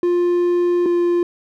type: tone pair in turn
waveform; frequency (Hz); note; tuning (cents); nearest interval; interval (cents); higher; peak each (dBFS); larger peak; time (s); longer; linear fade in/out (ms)
triangle; 351.3 / 348.3; F4 / F4; +10 / -5; unison; 15; first; -12; neither; 0.03-0.86 / 0.86-1.23; first; 2
effects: none